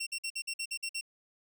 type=tone bursts; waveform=20% pulse; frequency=2727 Hz; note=F7; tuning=42 cents flat; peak=-29 dBFS; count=9; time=0-1.011 s; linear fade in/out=10 ms; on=67 ms; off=51 ms; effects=none